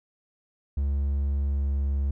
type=tone with pitch glide; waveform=triangle; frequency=70 to 69.48 Hz; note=C#2 to C#2; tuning=+18 to +5 cents; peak=-21 dBFS; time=0.77-2.11 s; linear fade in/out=5 ms; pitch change=-13 cents; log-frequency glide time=1.48-1.74 s; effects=none